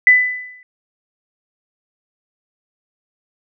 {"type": "tone with exponential decay", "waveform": "sine", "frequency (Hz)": 1998, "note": "B6", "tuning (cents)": 20, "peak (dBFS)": -3, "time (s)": [0.07, 0.63], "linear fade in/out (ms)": 1, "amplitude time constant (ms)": 120, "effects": []}